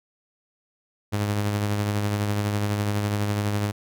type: tone with tremolo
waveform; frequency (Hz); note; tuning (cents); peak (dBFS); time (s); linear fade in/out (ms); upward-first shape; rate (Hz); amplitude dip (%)
sawtooth; 103.3; G#2; -9; -17; 1.12-3.72; 20; triangle; 12; 40
effects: none